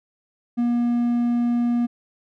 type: tone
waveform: triangle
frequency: 239 Hz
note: A#3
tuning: 43 cents sharp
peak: -16 dBFS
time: 0.57-1.87 s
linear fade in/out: 20 ms
effects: none